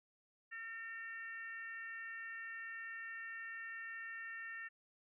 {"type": "harmonic tone", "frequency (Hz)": 454.1, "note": "A#4", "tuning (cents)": -45, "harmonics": [3, 4, 5, 6], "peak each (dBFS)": [-55, -45, -59, -57], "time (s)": [0.51, 4.69], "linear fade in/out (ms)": 20, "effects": []}